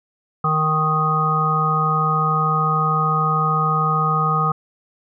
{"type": "harmonic tone", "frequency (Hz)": 155.56, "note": "D#3", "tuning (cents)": 0, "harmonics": [1, 3, 5, 7, 8], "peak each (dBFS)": [-21, -29, -26, -26, -18], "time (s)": [0.44, 4.52], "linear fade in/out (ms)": 5, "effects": []}